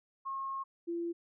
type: tone pair in turn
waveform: sine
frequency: 1081 / 340.5 Hz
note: C#6 / F4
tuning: -44 / -44 cents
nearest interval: octave + minor sixth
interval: 2000 cents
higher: first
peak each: -35 / -33 dBFS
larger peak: second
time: 0.25-0.64 / 0.87-1.13 s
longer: first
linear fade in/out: 20 ms
effects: none